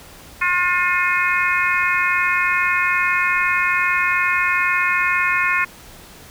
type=harmonic tone; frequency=357.6 Hz; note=F4; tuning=41 cents sharp; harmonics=3 / 4 / 5 / 6 / 7; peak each=-22 / -22 / -22 / -22 / -22 dBFS; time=0.41-5.65 s; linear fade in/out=10 ms; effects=pink hiss -42 dBFS RMS until 6.3 s